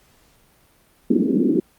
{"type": "band-pass noise", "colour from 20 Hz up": "white", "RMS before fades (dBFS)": -18, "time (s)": [1.1, 1.6], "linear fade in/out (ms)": 5, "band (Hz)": [190, 370], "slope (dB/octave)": 48, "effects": ["pink hiss -57 dBFS RMS until 1.78 s", "Opus 48 kbps"]}